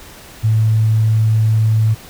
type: tone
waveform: sine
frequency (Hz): 110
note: A2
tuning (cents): 0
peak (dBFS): -10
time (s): 0.43-1.95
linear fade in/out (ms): 20
effects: pink hiss -38 dBFS RMS until 2.09 s